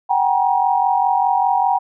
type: tone cluster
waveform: sine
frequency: 756 / 801 / 950 Hz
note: F#5 / G5 / A#5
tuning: +37 / +37 / +33 cents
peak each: -18 dBFS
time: 0.09-1.79 s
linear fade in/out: 20 ms
effects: none